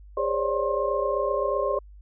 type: tone cluster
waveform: sine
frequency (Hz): 407.7 / 526 / 561 / 589 / 1066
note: G#4 / C5 / C#5 / D5 / C6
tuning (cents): -32 / +9 / +21 / +5 / +32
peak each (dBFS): -29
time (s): 0.17-1.79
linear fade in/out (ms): 5
effects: added 50 Hz sine -44 dBFS peak until 2.01 s